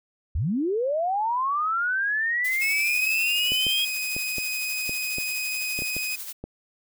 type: linear sweep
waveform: sine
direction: up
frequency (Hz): 56.3 to 3283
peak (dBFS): -22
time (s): 0.35-3.85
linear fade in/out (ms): 5
type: noise with tremolo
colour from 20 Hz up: blue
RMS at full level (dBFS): -34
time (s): 2.44-6.33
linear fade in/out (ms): 10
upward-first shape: sine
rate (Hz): 12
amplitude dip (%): 50
type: tone with pitch glide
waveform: sawtooth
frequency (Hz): 2600 to 2507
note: E7 to D#7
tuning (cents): -24 to +12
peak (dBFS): -24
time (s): 2.61-6.16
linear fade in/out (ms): 10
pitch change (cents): -64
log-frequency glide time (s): 2.72-3.15
type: clicks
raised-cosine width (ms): 2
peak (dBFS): -21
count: 10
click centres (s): 3.52 / 3.667 / 4.165 / 4.383 / 4.894 / 5.184 / 5.79 / 5.821 / 5.966 / 6.44
effects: none